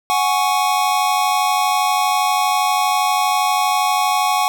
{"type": "chord", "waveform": "square", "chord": "F# suspended second", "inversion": "none", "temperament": "just", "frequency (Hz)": [740, 832.5, 1110], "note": ["F#5", "G#5", "C#6"], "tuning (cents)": [0, 4, 2], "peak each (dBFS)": -20, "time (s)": [0.1, 4.48], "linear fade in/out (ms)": 0, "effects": []}